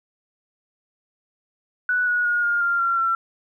sine tone with pitch steps, 1480 / 1457.9 / 1436.2 / 1414.8 / 1393.7 / 1372.9 / 1352.5 Hz, F#6 / F#6 / F6 / F6 / F6 / F6 / E6, 0 / -26 / +48 / +22 / -4 / -30 / +44 cents, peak -18 dBFS, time 1.89-3.15 s, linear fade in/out 2 ms, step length 180 ms, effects 10-bit

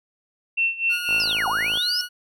sine tone with tremolo, 2700 Hz, E7, 41 cents sharp, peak -17 dBFS, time 0.57-1.33 s, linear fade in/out 10 ms, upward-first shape sine, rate 3.9 Hz, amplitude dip 85%
20% pulse tone with pitch glide, 1435 to 1455.9 Hz, F6 to F#6, +47 to -28 cents, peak -23 dBFS, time 0.89-2.09 s, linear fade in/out 50 ms, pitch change +25 cents, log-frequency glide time 1.55-1.97 s
click train, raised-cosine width 1 ms, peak -22 dBFS, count 38, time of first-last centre 1.09-1.774 s, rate 54.1 Hz
sine linear two-way sweep, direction down then up, 5460 to 716 to 5460 Hz, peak -21 dBFS, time 1.2-2.01 s, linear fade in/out 0 ms, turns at 1.48 s
effects none

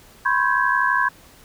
sine tone cluster, 1002 / 1074 / 1565 / 1671 Hz, B5 / C6 / G6 / G#6, +25 / +45 / -3 / +10 cents, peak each -22 dBFS, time 0.25-1.09 s, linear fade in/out 10 ms, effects pink hiss -49 dBFS RMS until 1.44 s

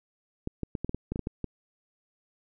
clicks, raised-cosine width 3 ms, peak -18 dBFS, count 11, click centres 0.474 / 0.633 / 0.752 / 0.846 / 0.894 / 0.946 / 1.12 / 1.159 / 1.193 / 1.271 / 1.443 s, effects none

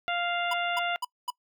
harmonic tone, 698 Hz, F5, 1 cent flat, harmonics 1 / 2 / 3 / 4 / 5, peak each -30 / -32 / -35 / -34 / -39 dBFS, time 0.08-0.96 s, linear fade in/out 0 ms
square tone bursts, 987.8 Hz, B5, in tune, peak -29 dBFS, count 4, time 0.51-1.304 s, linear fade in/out 5 ms, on 26 ms, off 230 ms
effects noise-tail reverb RT60 0.1 s tail -24 dB re dry

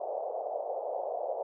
pink band-pass noise, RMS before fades -35 dBFS, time 0-1.43 s, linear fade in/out 5 ms, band 500 to 750 Hz, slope 48 dB/octave, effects none

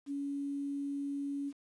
sine tone with quantisation, 281.7 Hz, C#4, 28 cents sharp, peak -34 dBFS, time 0.06-1.53 s, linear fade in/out 50 ms, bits 10, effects resampled to 24000 Hz

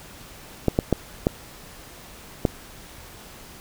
clicks, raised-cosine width 2 ms, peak -4 dBFS, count 5, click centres 0.683 / 0.789 / 0.927 / 1.269 / 2.452 s, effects pink hiss -44 dBFS RMS until 3.6 s

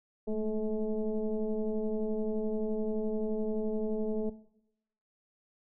sine tone with frequency modulation, 218.8 Hz, A3, 9 cents flat, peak -29 dBFS, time 0.27-4.3 s, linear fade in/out 10 ms, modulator 213 Hz, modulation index 1.5, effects noise-tail reverb RT60 0.8 s tail -17 dB re dry

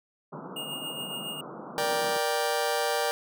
pink band-pass noise, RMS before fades -41 dBFS, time 0.32-2.18 s, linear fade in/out 10 ms, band 140 to 1400 Hz, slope 96 dB/octave
square tone with tremolo, 2841 Hz, F7, 29 cents sharp, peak -33 dBFS, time 0.56-1.41 s, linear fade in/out 5 ms, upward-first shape triangle, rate 7.2 Hz, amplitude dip 50%
sawtooth chord, G minor, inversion first, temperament just, 470.4 / 588 / 784 Hz, Bb4 / D5 / G5, +16 / +2 / 0 cents, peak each -26 dBFS, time 1.78-3.11 s, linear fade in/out 0 ms
effects none

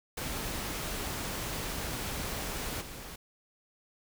pink noise with level steps, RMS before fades -36 / -44 dBFS, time 0.17-3.16 s, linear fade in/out 5 ms, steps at 2.8 s, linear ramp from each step 20 ms, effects none

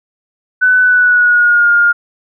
sine tone with pitch glide, 1500 to 1415.8 Hz, F#6 to F6, +23 to +23 cents, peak -6 dBFS, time 0.61-1.93 s, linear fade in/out 20 ms, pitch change -100 cents, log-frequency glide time 0.82-1.7 s, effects none

